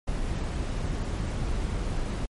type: noise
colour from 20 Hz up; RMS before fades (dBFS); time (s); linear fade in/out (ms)
brown; -29; 0.07-2.26; 10
effects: MP3 48 kbps